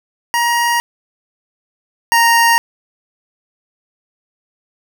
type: tone pair in turn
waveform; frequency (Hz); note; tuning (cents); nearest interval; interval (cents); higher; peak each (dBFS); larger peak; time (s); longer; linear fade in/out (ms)
25% pulse; 946 / 930.3; A#5 / A#5; +25 / -4; unison; 29; first; -9 / -5; second; 0.34-0.8 / 2.12-2.58; neither; 0
effects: none